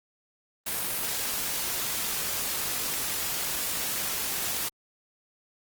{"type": "noise with amplitude modulation", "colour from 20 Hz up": "white", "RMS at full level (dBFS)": -29, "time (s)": [0.66, 4.69], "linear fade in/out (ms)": 10, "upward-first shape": "sine", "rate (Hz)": 49.2, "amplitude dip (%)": 25, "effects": ["Opus 32 kbps"]}